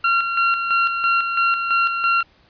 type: tone with tremolo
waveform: 30% pulse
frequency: 1373 Hz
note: F6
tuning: 30 cents flat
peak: -12 dBFS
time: 0.04-2.23 s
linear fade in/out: 5 ms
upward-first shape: square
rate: 3 Hz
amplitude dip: 50%
effects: pink hiss -55 dBFS RMS until 2.49 s + resampled to 11025 Hz